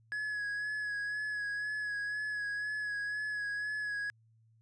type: tone with vibrato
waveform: triangle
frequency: 1682 Hz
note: G#6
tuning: 22 cents sharp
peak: -32 dBFS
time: 0.12-4.1 s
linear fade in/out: 0 ms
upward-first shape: sine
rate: 2 Hz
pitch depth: 26 cents each way
effects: added 112 Hz sine -63 dBFS peak until 4.61 s + resampled to 22050 Hz